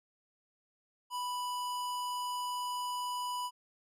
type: tone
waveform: square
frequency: 987.8 Hz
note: B5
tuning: in tune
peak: -35 dBFS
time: 1.1-3.51 s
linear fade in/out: 50 ms
effects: resampled to 32000 Hz